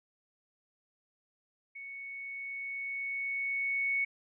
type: tone with level ramp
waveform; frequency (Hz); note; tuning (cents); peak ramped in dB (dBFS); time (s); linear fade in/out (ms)
sine; 2218; C#7; 0; -42 to -27; 1.75-4.05; 10
effects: none